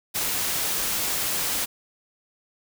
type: noise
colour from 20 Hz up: white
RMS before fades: -26 dBFS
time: 0.14-1.66 s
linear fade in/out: 20 ms
effects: none